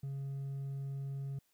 sine tone with hard clipping, 137.6 Hz, C#3, 12 cents flat, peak -38 dBFS, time 0.03-1.39 s, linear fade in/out 5 ms, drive 2 dB, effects white hiss -75 dBFS RMS until 1.53 s

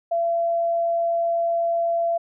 sine tone, 677 Hz, E5, 46 cents sharp, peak -19 dBFS, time 0.11-2.18 s, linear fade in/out 10 ms, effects none

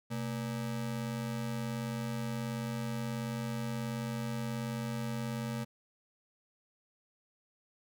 square ring-modulated tone, 176.5 Hz, F3, 19 cents sharp, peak -32 dBFS, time 0.1-5.65 s, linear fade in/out 20 ms, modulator 49.3 Hz, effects none

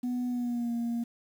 sine tone with pitch glide, 246.9 to 234.9 Hz, B3 to A#3, 0 to +13 cents, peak -26 dBFS, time 0.03-1.04 s, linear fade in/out 10 ms, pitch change -87 cents, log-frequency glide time 0.28-0.72 s, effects tanh soft clip ceiling -27 dBFS + 9-bit

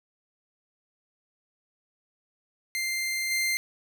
sawtooth tone with level steps, 2093 Hz, C7, in tune, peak -24 / -21 dBFS, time 2.75-3.57 s, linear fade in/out 0 ms, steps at 3.3 s, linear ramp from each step 20 ms, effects none

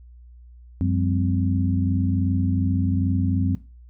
sine tone cluster, 93 / 177.1 / 199.7 / 260.8 Hz, F#2 / F3 / G3 / C4, +9 / +24 / +32 / -5 cents, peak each -21 / -28 / -28 / -25 dBFS, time 0.81-3.55 s, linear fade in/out 0 ms, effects noise-tail reverb RT60 0.3 s tail -17 dB re dry + added 60 Hz sine -43 dBFS peak until 3.89 s

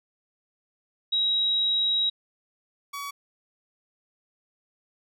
sine / sawtooth tone pair in turn, 3835 / 1132.3 Hz, A#7 / C#6, +48 / +36 cents, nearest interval octave + major sixth, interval 2112 cents, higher first, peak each -21 / -29 dBFS, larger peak first, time 1.12-2.1 / 2.93-3.11 s, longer first, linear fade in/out 10 ms, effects none

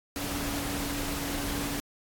sine tone in noise, 284.4 Hz, C#4, 45 cents sharp, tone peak -35 dBFS, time 0.16-1.8 s, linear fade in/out 0 ms, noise pink, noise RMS -34 dBFS, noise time 0.16-1.8 s, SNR -4 dB, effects AAC 64 kbps

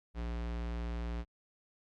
square tone, 58.27 Hz, A#1, in tune, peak -36 dBFS, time 0.14-1.25 s, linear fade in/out 50 ms, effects low-pass 4000 Hz 12 dB/octave + Opus 48 kbps

